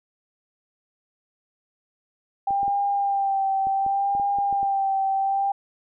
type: tone with vibrato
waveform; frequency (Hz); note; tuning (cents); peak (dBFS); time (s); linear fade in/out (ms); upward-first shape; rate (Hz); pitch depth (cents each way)
sine; 790; G5; +13; -20; 2.47-5.52; 5; sine; 0.68; 31
type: clicks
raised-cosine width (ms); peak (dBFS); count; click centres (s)
2; -26; 10; 2.507 / 2.631 / 2.68 / 3.67 / 3.864 / 4.151 / 4.198 / 4.386 / 4.527 / 4.63
effects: none